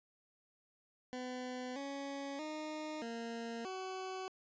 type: tone with pitch steps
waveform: 20% pulse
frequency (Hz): 252 / 278.4 / 307.7 / 231.5 / 376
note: B3 / C#4 / D#4 / A#3 / F#4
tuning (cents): +35 / +8 / -19 / -12 / +28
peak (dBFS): -36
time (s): 1.13-4.28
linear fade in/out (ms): 0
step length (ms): 630
effects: resampled to 16000 Hz